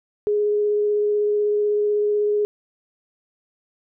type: tone with vibrato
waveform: sine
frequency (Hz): 416.6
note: G#4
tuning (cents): +5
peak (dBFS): -17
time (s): 0.27-2.45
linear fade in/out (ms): 0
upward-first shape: sine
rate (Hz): 16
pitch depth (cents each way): 9
effects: none